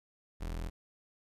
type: tone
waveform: 35% pulse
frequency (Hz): 41.85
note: E1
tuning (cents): +27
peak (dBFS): -34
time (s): 0.4-0.7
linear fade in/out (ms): 20
effects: resampled to 32000 Hz + 12-bit